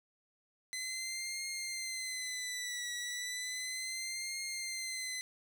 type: tone with vibrato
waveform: 15% pulse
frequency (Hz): 2031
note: B6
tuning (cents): +48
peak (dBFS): -31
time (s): 0.73-5.21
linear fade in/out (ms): 0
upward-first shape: triangle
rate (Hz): 0.34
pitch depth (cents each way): 85
effects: none